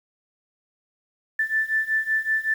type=beating tone pair; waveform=sine; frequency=1760 / 1765.3 Hz; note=A6 / A6; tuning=0 / +5 cents; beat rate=5.3 Hz; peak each=-25 / -23 dBFS; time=1.39-2.54 s; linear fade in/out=5 ms; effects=8-bit